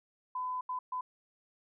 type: tone bursts at uneven times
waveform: sine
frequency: 1008 Hz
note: B5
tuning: 35 cents sharp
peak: -33 dBFS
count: 3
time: 0.35-0.61 / 0.69-0.79 / 0.92-1.01 s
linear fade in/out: 5 ms
effects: none